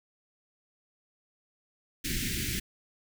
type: band-stop noise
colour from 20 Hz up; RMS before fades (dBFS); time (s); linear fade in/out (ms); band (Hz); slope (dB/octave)
pink; -32; 2.04-2.6; 10; 360 to 1700; 48
effects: none